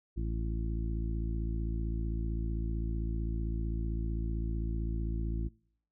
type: harmonic tone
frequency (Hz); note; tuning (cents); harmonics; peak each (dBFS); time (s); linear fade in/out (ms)
55.6; A1; +19; 1 / 2 / 3 / 4 / 5 / 6; -32 / -39 / -43 / -45 / -48 / -44; 0.16-5.49; 20
effects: noise-tail reverb RT60 0.7 s tail -26 dB re dry